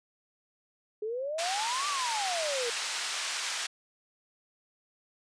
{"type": "exponential two-way sweep", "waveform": "sine", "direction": "up then down", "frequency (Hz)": [415.3, 1198, 458.4], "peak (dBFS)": -31, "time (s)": [1.02, 2.7], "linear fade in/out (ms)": 5, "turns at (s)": 1.88}
{"type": "band-pass noise", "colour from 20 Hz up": "white", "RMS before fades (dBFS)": -34, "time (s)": [1.38, 3.67], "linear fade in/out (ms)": 10, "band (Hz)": [980, 5900], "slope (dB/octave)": 12}
{"effects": ["resampled to 22050 Hz"]}